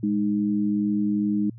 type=tone pair together; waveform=sine; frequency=206.9 / 309.4 Hz; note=G#3 / D#4; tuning=-6 / -10 cents; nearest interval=perfect fifth; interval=696 cents; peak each=-22 / -25 dBFS; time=0.03-1.5 s; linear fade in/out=5 ms; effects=added 115 Hz sine -40 dBFS peak until 1.58 s